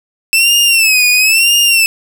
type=tone with vibrato; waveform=sawtooth; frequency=2637 Hz; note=E7; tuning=in tune; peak=-4 dBFS; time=0.33-1.86 s; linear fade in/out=0 ms; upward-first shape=sine; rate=1 Hz; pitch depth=120 cents each way; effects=none